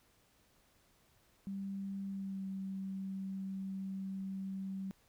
sine tone with pitch glide, 196 to 192.41 Hz, G3 to G3, 0 to -32 cents, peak -38 dBFS, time 1.47-4.91 s, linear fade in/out 0 ms, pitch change -32 cents, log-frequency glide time 2.08-2.45 s, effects pink hiss -70 dBFS RMS until 5.08 s

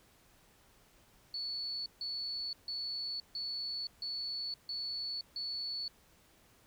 sine tone bursts, 4435 Hz, C#8, in tune, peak -36 dBFS, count 7, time 1.34-5.88 s, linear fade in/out 2 ms, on 520 ms, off 150 ms, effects pink hiss -65 dBFS RMS until 6.66 s

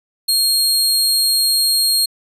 sawtooth tone, 4247 Hz, C8, 25 cents sharp, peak -10 dBFS, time 0.28-2.06 s, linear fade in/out 10 ms, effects resampled to 32000 Hz

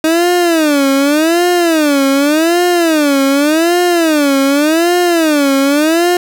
30% pulse tone with vibrato, 311.1 Hz, D#4, in tune, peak -6 dBFS, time 0.04-6.17 s, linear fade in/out 2 ms, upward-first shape sine, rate 0.86 Hz, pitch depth 230 cents each way, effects none

